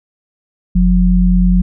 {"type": "tone pair together", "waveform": "sine", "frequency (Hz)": [45.17, 180.7], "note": ["F#1", "F#3"], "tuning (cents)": [-41, -41], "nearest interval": "2 octaves", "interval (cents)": 2400, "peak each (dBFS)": -10, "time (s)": [0.75, 1.62], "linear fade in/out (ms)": 10, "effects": []}